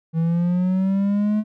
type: linear sweep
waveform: triangle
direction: up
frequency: 161.3 to 215.4 Hz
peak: -15 dBFS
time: 0.13-1.44 s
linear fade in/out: 50 ms
effects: none